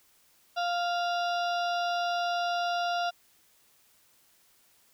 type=harmonic tone with a mistuned harmonic; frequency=698.5 Hz; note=F5; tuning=in tune; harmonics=1 / 2 / 4 / 5 / 6 / 7 / 8; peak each=-28 / -34 / -40 / -42 / -44 / -45 / -46 dBFS; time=0.56-3.11 s; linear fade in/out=20 ms; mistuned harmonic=6; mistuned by=-110 cents; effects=white hiss -64 dBFS RMS until 4.93 s